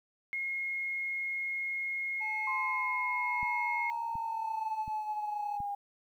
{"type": "tone", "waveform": "sine", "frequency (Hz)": 2154, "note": "C7", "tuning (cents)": 50, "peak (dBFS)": -32, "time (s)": [0.33, 3.9], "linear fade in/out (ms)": 0}
{"type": "tone with tremolo", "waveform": "triangle", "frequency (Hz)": 860, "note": "A5", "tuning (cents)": -40, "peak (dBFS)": -36, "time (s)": [2.2, 5.58], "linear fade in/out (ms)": 20, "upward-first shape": "sine", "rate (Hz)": 0.9, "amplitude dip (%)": 45}
{"type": "exponential sweep", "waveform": "sine", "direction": "down", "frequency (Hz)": [1049, 807], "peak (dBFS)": -33, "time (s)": [2.47, 5.75], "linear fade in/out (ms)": 5}
{"type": "click train", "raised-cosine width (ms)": 5, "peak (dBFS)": -33, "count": 4, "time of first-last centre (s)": [3.43, 5.604], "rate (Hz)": 1.38}
{"effects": ["11-bit"]}